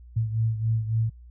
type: beating tone pair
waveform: sine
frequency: 111.3 / 114.9 Hz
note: A2 / A#2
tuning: +20 / -25 cents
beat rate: 3.6 Hz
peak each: -23 / -29 dBFS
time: 0.16-1.1 s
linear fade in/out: 10 ms
effects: added 60 Hz sine -44 dBFS peak until 1.3 s